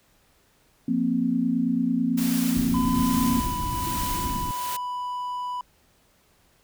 sine chord, F suspended fourth, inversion none, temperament just, 174.61 / 232.8 / 261.9 Hz, F3 / Bb3 / C4, 0 / -2 / +2 cents, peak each -29 / -24 / -24 dBFS, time 0.88-3.4 s, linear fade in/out 5 ms
white noise with tremolo, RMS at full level -32 dBFS, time 2.17-4.77 s, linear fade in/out 10 ms, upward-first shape sine, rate 1.2 Hz, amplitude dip 55%
pink low-pass noise, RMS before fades -31 dBFS, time 2.55-4.51 s, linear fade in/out 0 ms, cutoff 360 Hz, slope 96 dB/octave
triangle tone with pitch glide, 1008 to 989.5 Hz, B5 to B5, +35 to +3 cents, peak -26 dBFS, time 2.74-5.61 s, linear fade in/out 2 ms, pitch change -32 cents, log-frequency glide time 3.29-3.48 s
effects pink hiss -62 dBFS RMS until 6.63 s

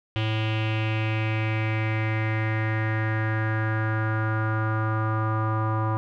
square tone with low-pass filter sweep, 109.6 Hz, A2, 6 cents flat, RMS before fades -25 dBFS, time 0.16-5.97 s, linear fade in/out 0 ms, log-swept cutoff 3000 to 1100 Hz, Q 4.8, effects none

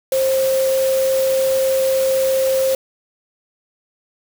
sine tone in noise, 530 Hz, C5, 22 cents sharp, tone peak -14 dBFS, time 0.12-2.75 s, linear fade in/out 2 ms, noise white, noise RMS -28 dBFS, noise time 0.12-2.75 s, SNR +11 dB, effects none

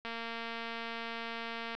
click train, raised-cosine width 0.3 ms, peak -24 dBFS, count 392, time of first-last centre 0.05-1.75 s, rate 230 Hz, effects low-pass 5000 Hz 12 dB/octave

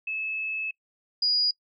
sine tone pair in turn, 2600 / 4891 Hz, E7 / D#8, -24 / -31 cents, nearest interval major seventh, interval 1093 cents, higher second, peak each -28 / -21 dBFS, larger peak second, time 0.07-0.71 / 1.22-1.51 s, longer first, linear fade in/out 5 ms, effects noise-tail reverb RT60 0.1 s tail -24 dB re dry

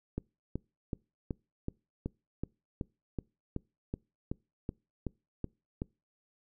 click train, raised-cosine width 3 ms, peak -21 dBFS, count 16, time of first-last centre 0.18-5.819 s, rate 2.66 Hz, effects noise-tail reverb RT60 0.3 s tail -26 dB re dry

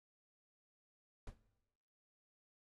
brown noise with exponential decay, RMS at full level -43 dBFS, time 1.27-1.39 s, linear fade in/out 2 ms, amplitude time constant 24 ms, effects noise-tail reverb RT60 1.0 s tail -17 dB re dry + AAC 32 kbps

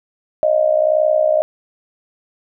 sine tone with amplitude modulation, 620 Hz, D#5, 6 cents flat, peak -8 dBFS, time 0.43-1.42 s, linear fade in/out 0 ms, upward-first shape sine, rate 61.7 Hz, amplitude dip 80%, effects none

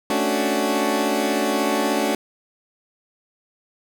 20% pulse chord, D major seventh, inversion second, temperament equal, 220 / 277.2 / 293.7 / 370 Hz, A3 / C#4 / D4 / F#4, 0 / 0 / 0 / 0 cents, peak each -20 dBFS, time 0.1-2.15 s, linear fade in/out 2 ms, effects none

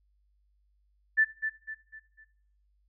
sine tone with echo, 1760 Hz, A6, in tune, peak -19 dBFS, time 1.17-1.25 s, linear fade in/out 20 ms, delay 250 ms, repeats 4, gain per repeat -8 dB, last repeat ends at 2.25 s, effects noise-tail reverb RT60 0.6 s tail -19 dB re dry + added 50 Hz sine -66 dBFS peak until 2.88 s

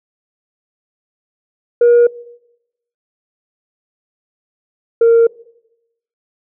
sine tone pair in turn, 476.9 / 462 Hz, A#4 / A#4, +39 / -16 cents, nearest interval minor second, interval 55 cents, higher first, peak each -4 dBFS, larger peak neither, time 1.81-2.07 / 5.01-5.27 s, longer neither, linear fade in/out 5 ms, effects noise-tail reverb RT60 0.9 s tail -22 dB re dry + tanh soft clip ceiling -4 dBFS

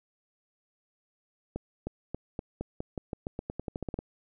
accelerating click train, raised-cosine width 2 ms, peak -20 dBFS, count 18, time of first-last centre 1.56-3.989 s, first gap 310 ms, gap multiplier 0.89, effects none

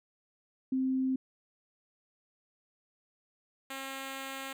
sine / 5% pulse tone pair in turn, 261.6 / 269.3 Hz, C4 / C#4, 0 / -50 cents, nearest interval minor second, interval 50 cents, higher second, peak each -27 dBFS, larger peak neither, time 0.72-1.16 / 3.7-4.53 s, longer second, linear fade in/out 5 ms, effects none

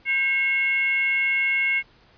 sine tone with frequency modulation, 2173 Hz, C#7, 35 cents flat, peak -19 dBFS, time 0.05-1.83 s, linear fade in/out 50 ms, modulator 587 Hz, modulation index 0.54, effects pink hiss -56 dBFS RMS until 2.17 s + resampled to 11025 Hz

